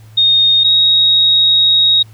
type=tone pair in turn; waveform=sine; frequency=3703 / 3774 Hz; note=A#7 / A#7; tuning=-12 / +21 cents; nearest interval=unison; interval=33 cents; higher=second; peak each=-7 dBFS; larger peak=neither; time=0.17-0.64 / 0.64-2.03 s; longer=second; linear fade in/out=10 ms; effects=added 109 Hz sine -36 dBFS peak until 2.13 s + pink hiss -49 dBFS RMS until 2.13 s